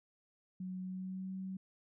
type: tone with pitch glide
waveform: sine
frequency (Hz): 185 to 189.32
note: F#3 to F#3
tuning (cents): 0 to +40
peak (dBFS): -39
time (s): 0.6-1.57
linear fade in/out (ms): 5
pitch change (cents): +40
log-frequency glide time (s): 0.81-1.34
effects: none